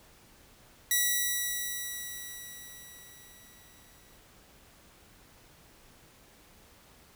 5% pulse tone with exponential decay, 1942 Hz, B6, 30 cents flat, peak -13 dBFS, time 0.91-4.18 s, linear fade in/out 2 ms, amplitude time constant 710 ms, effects pink hiss -58 dBFS RMS until 7.15 s

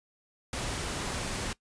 pink noise, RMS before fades -34 dBFS, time 0.53-1.53 s, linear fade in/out 2 ms, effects noise-tail reverb RT60 0.1 s tail -20 dB re dry + resampled to 22050 Hz

